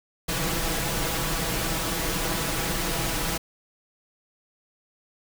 pink noise with comb filter, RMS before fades -27 dBFS, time 0.28-3.38 s, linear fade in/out 10 ms, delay 6.1 ms, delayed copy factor +0.65, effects none

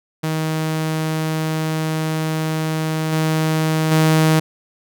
sawtooth tone with level steps, 157.9 Hz, D#3, 26 cents sharp, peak -15 / -12 / -8 dBFS, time 0.23-4.4 s, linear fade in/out 10 ms, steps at 3.12 / 3.91 s, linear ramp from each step 10 ms, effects none

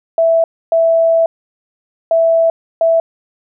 sine tone bursts at uneven times, 659.3 Hz, E5, in tune, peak -8 dBFS, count 4, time 0.18-0.44 / 0.72-1.26 / 2.11-2.5 / 2.81-3 s, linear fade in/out 2 ms, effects none

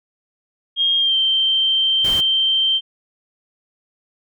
sine tone with pitch glide, 3236 to 3133 Hz, G#7 to G7, -46 to -2 cents, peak -14 dBFS, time 0.76-2.81 s, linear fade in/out 50 ms, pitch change -56 cents, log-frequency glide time 0.98-1.16 s
pink noise, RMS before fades -29 dBFS, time 2.04-2.21 s, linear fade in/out 10 ms
effects none

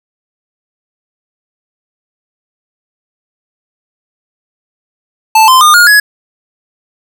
square tone with pitch steps, 880 / 1034.5 / 1216.1 / 1429.6 / 1680.5 Hz, A5 / C6 / D#6 / F6 / G#6, 0 / -20 / -40 / +40 / +20 cents, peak -3 dBFS, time 5.35-6 s, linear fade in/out 5 ms, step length 130 ms, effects none

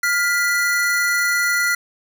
square tone pair together, 1409 / 1978.3 Hz, F6 / B6, +15 / +2 cents, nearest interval tritone, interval 587 cents, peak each -20 dBFS, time 0.03-1.75 s, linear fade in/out 5 ms, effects none

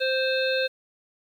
harmonic tone, 523.3 Hz, C5, in tune, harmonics 1 / 3 / 5 / 7 / 8, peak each -24 / -29 / -31 / -32 / -33 dBFS, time 0-0.68 s, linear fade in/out 20 ms, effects 9-bit

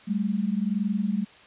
sine tone pair together, 194.07 / 215.5 Hz, G3 / A3, -17 / -36 cents, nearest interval major second, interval 181 cents, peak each -26 dBFS, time 0.07-1.25 s, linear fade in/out 20 ms, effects white hiss -51 dBFS RMS until 1.46 s + resampled to 8000 Hz

